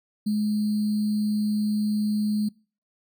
sine tone with sample-and-hold, 210.7 Hz, G#3, 25 cents sharp, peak -21 dBFS, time 0.26-2.49 s, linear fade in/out 10 ms, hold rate 4410 Hz, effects noise-tail reverb RT60 0.4 s tail -25 dB re dry

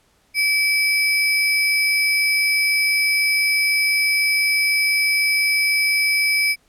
sine tone with sample-and-hold, 2302 Hz, D7, 35 cents flat, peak -15 dBFS, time 0.34-6.56 s, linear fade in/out 50 ms, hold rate 7350 Hz, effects pink hiss -60 dBFS RMS until 6.68 s + low-pass 12000 Hz 12 dB/octave

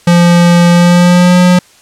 square tone with pitch glide, 173.3 to 179.62 Hz, F3 to F3, -13 to +49 cents, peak -4 dBFS, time 0.07-1.59 s, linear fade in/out 5 ms, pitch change +62 cents, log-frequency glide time 0.7-1.38 s, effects white hiss -43 dBFS RMS until 1.81 s + low-pass 9000 Hz 12 dB/octave

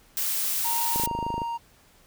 blue noise, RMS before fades -27 dBFS, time 0.17-1.06 s, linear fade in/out 0 ms
triangle tone, 932.3 Hz, A#5, in tune, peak -26 dBFS, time 0.64-1.58 s, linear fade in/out 20 ms
click train, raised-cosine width 2 ms, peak -19 dBFS, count 13, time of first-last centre 0.96-1.418 s, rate 26.2 Hz
effects pink hiss -58 dBFS RMS until 2.06 s

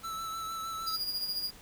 square tone with vibrato, 1318.5 Hz, E6, in tune, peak -36 dBFS, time 0.03-0.97 s, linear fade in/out 20 ms, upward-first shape sine, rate 6.5 Hz, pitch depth 20 cents each way
45% pulse tone with tremolo, 4853 Hz, D#8, 44 cents flat, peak -29 dBFS, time 0.86-1.51 s, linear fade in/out 20 ms, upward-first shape sine, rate 14 Hz, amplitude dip 55%
effects pink hiss -53 dBFS RMS until 1.61 s

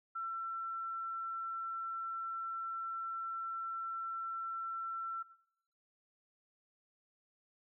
sine tone, 1345 Hz, E6, 34 cents sharp, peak -37 dBFS, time 0.15-5.23 s, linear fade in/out 10 ms, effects noise-tail reverb RT60 0.8 s tail -20 dB re dry

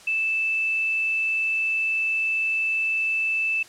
sine tone, 2637 Hz, E7, in tune, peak -21 dBFS, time 0.07-3.63 s, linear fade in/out 5 ms, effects white hiss -48 dBFS RMS until 3.68 s + low-pass 8000 Hz 12 dB/octave

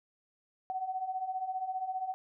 sine beating tone pair, 740 / 755 Hz, F#5 / F#5, 0 / +35 cents, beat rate 15 Hz, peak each -39 / -34 dBFS, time 0.7-2.14 s, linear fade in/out 0 ms, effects none

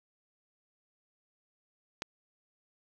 click, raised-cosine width 0.2 ms, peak -17 dBFS, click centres 2.021 s, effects none

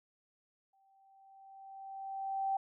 sine tone with exponential growth, 778 Hz, G5, 13 cents flat, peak -29 dBFS, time 0.73-2.57 s, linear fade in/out 5 ms, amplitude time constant 400 ms, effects none

